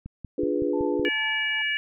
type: click train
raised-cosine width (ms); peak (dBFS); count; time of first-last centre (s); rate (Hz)
5; -24; 6; 0.06-0.996; 5.34
type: chord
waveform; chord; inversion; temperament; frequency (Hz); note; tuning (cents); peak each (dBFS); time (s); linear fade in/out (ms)
sine; D diminished seventh; none; equal; 293.7 / 349.2 / 415.3 / 493.9; D4 / F4 / Ab4 / Cb5; 0 / 0 / 0 / 0; -27 / -28 / -28 / -29; 0.38-1.09; 5
type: tone with tremolo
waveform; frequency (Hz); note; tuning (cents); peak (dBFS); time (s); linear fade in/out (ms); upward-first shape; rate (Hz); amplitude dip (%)
sine; 880; A5; 0; -33; 0.73-1.62; 5; triangle; 2.3; 85
type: harmonic tone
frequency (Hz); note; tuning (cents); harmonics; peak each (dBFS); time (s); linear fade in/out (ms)
577; D5; -31; 3 / 4 / 5; -27 / -28 / -29; 1.05-1.77; 0
effects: none